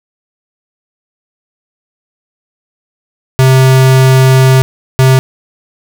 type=tone bursts at uneven times; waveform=square; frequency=131.3 Hz; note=C3; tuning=6 cents sharp; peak=-4 dBFS; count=2; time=3.39-4.62 / 4.99-5.19 s; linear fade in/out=0 ms; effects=none